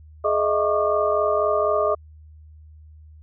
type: tone cluster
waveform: sine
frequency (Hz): 422.6 / 618 / 662 / 1106 / 1201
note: G#4 / D#5 / E5 / C#6 / D6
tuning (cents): +30 / -12 / +7 / -4 / +38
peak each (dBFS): -24 / -21 / -27 / -28 / -25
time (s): 0.24-1.95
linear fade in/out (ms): 10
effects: added 77 Hz sine -43 dBFS peak until 3.22 s